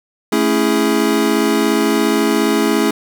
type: chord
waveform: square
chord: A major seventh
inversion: none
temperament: equal with one note detuned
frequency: 220 / 277.2 / 331.5 / 415.3 Hz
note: A3 / C#4 / E4 / G#4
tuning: 0 / 0 / +10 / 0 cents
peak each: -19 dBFS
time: 0.32-2.91 s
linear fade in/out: 5 ms
effects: none